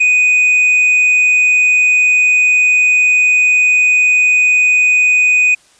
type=tone; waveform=triangle; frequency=2489 Hz; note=D#7; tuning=in tune; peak=-6 dBFS; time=0-5.55 s; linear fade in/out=10 ms; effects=white hiss -49 dBFS RMS until 5.79 s + resampled to 22050 Hz